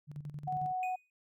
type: tone with tremolo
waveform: sine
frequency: 146.83 Hz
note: D3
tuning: in tune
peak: -38 dBFS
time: 0.07-0.73 s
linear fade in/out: 50 ms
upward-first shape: square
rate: 11 Hz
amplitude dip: 70%
type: tone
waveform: sine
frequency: 740 Hz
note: F#5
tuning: in tune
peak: -32 dBFS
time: 0.47-0.96 s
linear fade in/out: 10 ms
type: tone with exponential decay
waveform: triangle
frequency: 2489 Hz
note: D#7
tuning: in tune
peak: -36 dBFS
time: 0.83-1.1 s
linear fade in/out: 1 ms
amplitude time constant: 57 ms
effects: none